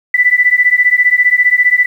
sine beating tone pair, 1975.5 / 1990.5 Hz, B6 / B6, 0 / +13 cents, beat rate 15 Hz, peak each -10 dBFS, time 0.14-1.86 s, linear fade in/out 5 ms, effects 7-bit

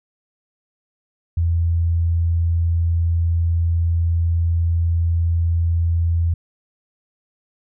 sine tone, 84.1 Hz, E2, 35 cents sharp, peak -15 dBFS, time 1.37-6.34 s, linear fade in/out 5 ms, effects none

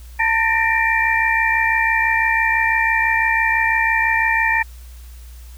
sine tone cluster, 898 / 1796 / 1862 / 2355 Hz, A5 / A6 / A#6 / D7, +35 / +35 / -2 / +4 cents, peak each -20 dBFS, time 0.19-4.63 s, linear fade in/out 10 ms, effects added 60 Hz sine -35 dBFS peak until 5.57 s + white hiss -49 dBFS RMS until 5.57 s

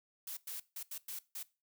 blue noise bursts at uneven times, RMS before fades -43 dBFS, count 6, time 0.27-0.37 / 0.47-0.6 / 0.76-0.83 / 0.91-0.98 / 1.08-1.19 / 1.35-1.43 s, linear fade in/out 5 ms, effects noise-tail reverb RT60 0.3 s tail -20 dB re dry

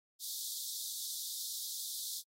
pink high-pass noise, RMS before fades -41 dBFS, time 0.19-2.23 s, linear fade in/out 50 ms, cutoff 3500 Hz, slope 96 dB/octave, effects AAC 48 kbps

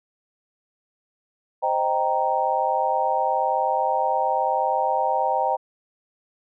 sine chord, C minor seventh, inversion none, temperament equal, 523.3 / 622.3 / 784 / 932.3 Hz, C5 / Eb5 / G5 / Bb5, 0 / 0 / 0 / 0 cents, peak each -27 / -27 / -23 / -24 dBFS, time 1.62-5.57 s, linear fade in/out 20 ms, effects none

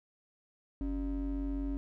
triangle ring-modulated tone, 163.5 Hz, E3, 14 cents flat, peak -27 dBFS, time 0.81-1.77 s, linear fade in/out 0 ms, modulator 116 Hz, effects none

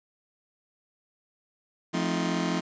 sawtooth chord, F dominant seventh, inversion none, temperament just, 174.61 / 218.3 / 261.9 / 314.3 Hz, F3 / A3 / C4 / Eb4, 0 / -13 / +2 / +18 cents, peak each -25 / -29 / -28 / -28 dBFS, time 1.93-2.61 s, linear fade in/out 20 ms, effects resampled to 16000 Hz + 9-bit

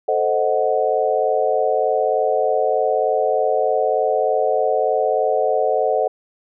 sine chord, A diminished seventh, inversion none, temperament equal, 440 / 523.3 / 622.3 / 740 Hz, A4 / C5 / Eb5 / Gb5, 0 / 0 / 0 / 0 cents, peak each -21 dBFS, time 0.08-6.08 s, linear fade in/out 5 ms, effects none

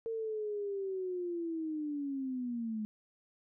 sine linear sweep, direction down, 457.1 to 211.3 Hz, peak -34 dBFS, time 0.06-2.85 s, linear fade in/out 0 ms, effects none

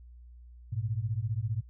sine beating tone pair, 103.83 / 118.83 Hz, G#2 / A#2, 0 / +34 cents, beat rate 15 Hz, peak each -32 / -33 dBFS, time 0.72-1.61 s, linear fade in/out 10 ms, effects noise-tail reverb RT60 0.1 s tail -21 dB re dry + added 60 Hz sine -48 dBFS peak until 1.69 s

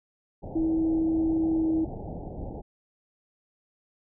pink low-pass noise, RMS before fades -37 dBFS, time 0.42-2.62 s, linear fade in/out 20 ms, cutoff 840 Hz, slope 96 dB/octave
sine tone with pitch glide, 322.8 to 320.8 Hz, E4 to E4, -36 to -47 cents, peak -22 dBFS, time 0.55-1.85 s, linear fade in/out 10 ms, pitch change -11 cents, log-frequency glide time 1.54-1.63 s
effects none

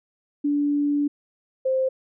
sine tone pair in turn, 289.7 / 523.8 Hz, D4 / C5, -24 / +2 cents, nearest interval minor seventh, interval 1026 cents, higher second, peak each -19 dBFS, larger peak neither, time 0.44-1.08 / 1.65-1.89 s, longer first, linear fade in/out 10 ms, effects none

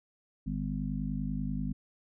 harmonic tone, 50.2 Hz, G1, 42 cents sharp, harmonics 1 / 3 / 4 / 5, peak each -37 / -36 / -36 / -37 dBFS, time 0.46-1.73 s, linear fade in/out 10 ms, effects none

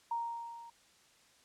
sine tone with level ramp, 932.3 Hz, A#5, in tune, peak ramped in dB -31 to -49 dBFS, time 0.11-0.7 s, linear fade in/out 5 ms, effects white hiss -65 dBFS RMS until 1.44 s + low-pass 8000 Hz 12 dB/octave

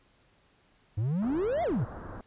triangle exponential two-way sweep, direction up then down, 98.3 to 729 to 98.3 Hz, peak -24 dBFS, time 0.97-1.85 s, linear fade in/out 10 ms, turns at 1.63 s
pink low-pass noise, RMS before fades -42 dBFS, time 1.22-2.21 s, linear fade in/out 2 ms, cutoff 1600 Hz, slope 48 dB/octave
effects pink hiss -65 dBFS RMS until 2.26 s + resampled to 8000 Hz

